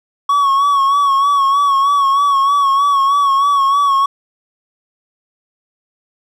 triangle tone with vibrato, 1116 Hz, C#6, 11 cents sharp, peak -8 dBFS, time 0.29-4.06 s, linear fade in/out 5 ms, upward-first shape sine, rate 3.2 Hz, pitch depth 48 cents each way, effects none

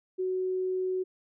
sine tone, 371.6 Hz, F#4, 7 cents sharp, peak -27 dBFS, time 0.18-1.04 s, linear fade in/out 20 ms, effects none

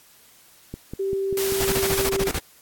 click train, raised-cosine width 3 ms, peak -19 dBFS, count 7, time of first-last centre 0.74-1.914 s, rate 5.11 Hz
sine tone, 389.4 Hz, G4, 12 cents flat, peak -22 dBFS, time 0.99-2.29 s, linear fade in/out 10 ms
white noise, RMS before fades -28 dBFS, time 1.37-2.09 s, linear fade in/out 2 ms
pink noise bursts, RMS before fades -25 dBFS, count 11, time 1.6-2.389 s, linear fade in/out 5 ms, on 49 ms, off 25 ms
effects white hiss -53 dBFS RMS until 2.61 s + AAC 64 kbps

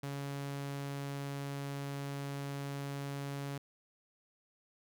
sawtooth tone, 140.3 Hz, C#3, 21 cents sharp, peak -34 dBFS, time 0.03-3.58 s, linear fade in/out 5 ms, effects none

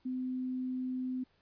sine tone, 255.6 Hz, C4, 40 cents flat, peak -33 dBFS, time 0.05-1.24 s, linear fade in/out 10 ms, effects pink hiss -71 dBFS RMS until 1.41 s + resampled to 11025 Hz

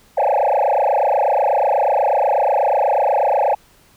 sine tone with frequency modulation, 698.5 Hz, F5, in tune, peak -11 dBFS, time 0.17-3.55 s, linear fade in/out 10 ms, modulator 28.2 Hz, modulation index 6.2, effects tanh soft clip ceiling -11 dBFS + pink hiss -52 dBFS RMS until 3.96 s

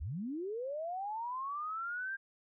sine linear sweep, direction up, 54.7 to 1606 Hz, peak -36 dBFS, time 0-2.17 s, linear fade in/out 20 ms, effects none

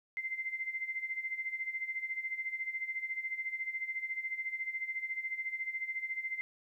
sine tone with tremolo, 2081 Hz, C7, 10 cents flat, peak -32 dBFS, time 0.17-6.41 s, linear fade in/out 0 ms, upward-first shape sine, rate 14 Hz, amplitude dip 75%, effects 12-bit

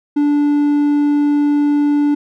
triangle tone, 291.5 Hz, D4, 13 cents flat, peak -9 dBFS, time 0.16-2.15 s, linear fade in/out 10 ms, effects none

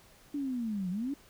sine linear two-way sweep, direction down then up, 293.7 to 174.61 to 293.7 Hz, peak -31 dBFS, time 0.34-1.14 s, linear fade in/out 5 ms, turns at 0.9 s, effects pink hiss -59 dBFS RMS until 1.29 s

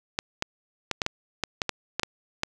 clicks, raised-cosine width 0.2 ms, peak -8 dBFS, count 11, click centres 0.189 / 0.424 / 0.913 / 1.018 / 1.064 / 1.437 / 1.618 / 1.693 / 1.996 / 2.033 / 2.434 s, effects none

